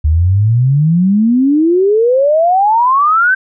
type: exponential sweep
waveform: sine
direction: up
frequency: 73.42 to 1568 Hz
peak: -7 dBFS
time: 0.04-3.35 s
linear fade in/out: 10 ms
effects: none